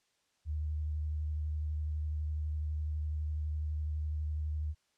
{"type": "tone with vibrato", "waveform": "sine", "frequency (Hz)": 76.2, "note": "D#2", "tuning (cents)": -36, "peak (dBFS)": -32, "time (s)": [0.45, 4.75], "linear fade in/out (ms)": 50, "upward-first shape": "sine", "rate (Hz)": 12, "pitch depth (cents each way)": 21, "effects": ["white hiss -75 dBFS RMS until 4.97 s", "low-pass 7000 Hz 12 dB/octave"]}